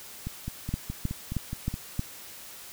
two click trains, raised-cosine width 5 ms, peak -15 / -20 dBFS, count 5 / 8, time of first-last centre 0.74-1.994 / 0.27-1.741 s, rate 3.19 / 4.76 Hz, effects white hiss -45 dBFS RMS until 2.72 s

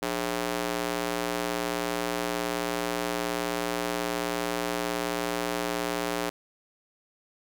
square tone with high-pass filter, 59.4 Hz, A#1, 33 cents sharp, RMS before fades -30 dBFS, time 0.02-6.3 s, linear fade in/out 10 ms, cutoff 370 Hz, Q 0.85, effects none

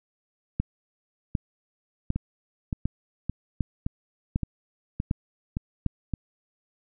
two click trains, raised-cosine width 5 ms, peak -15 / -12 dBFS, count 8 / 8, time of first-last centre 2.16-6.137 / 0.6-5.863 s, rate 1.76 / 1.33 Hz, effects none

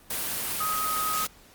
sine tone in noise, 1261 Hz, D#6, 23 cents sharp, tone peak -27 dBFS, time 0.6-1.25 s, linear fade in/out 5 ms, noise white, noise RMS -30 dBFS, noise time 0.1-1.27 s, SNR 0 dB, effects pink hiss -54 dBFS RMS until 1.54 s + Opus 32 kbps

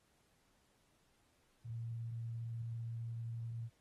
sine tone, 115.5 Hz, A#2, 16 cents flat, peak -40 dBFS, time 1.64-3.7 s, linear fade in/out 50 ms, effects pink hiss -75 dBFS RMS until 3.8 s + AAC 32 kbps

